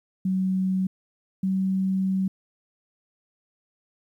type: tone pair in turn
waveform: sine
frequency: 188 / 190.18 Hz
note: F#3 / F#3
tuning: +28 / +48 cents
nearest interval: unison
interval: 20 cents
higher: second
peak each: -21 dBFS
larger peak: neither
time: 0.25-0.87 / 1.43-2.28 s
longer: second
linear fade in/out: 5 ms
effects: 10-bit